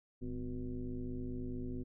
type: tone with frequency modulation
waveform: sine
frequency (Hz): 138.59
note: C#3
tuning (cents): 0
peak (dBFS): -37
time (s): 0.21-1.84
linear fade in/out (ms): 20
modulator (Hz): 114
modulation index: 1.8
effects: none